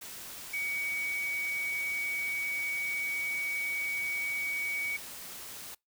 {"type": "tone in noise", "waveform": "sine", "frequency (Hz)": 2255, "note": "C#7", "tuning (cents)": 29, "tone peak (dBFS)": -31, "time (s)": [0.53, 4.97], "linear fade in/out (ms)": 10, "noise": "white", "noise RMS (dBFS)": -44, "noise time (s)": [0.01, 5.75], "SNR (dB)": 10, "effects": ["noise-tail reverb RT60 0.2 s tail -26 dB re dry"]}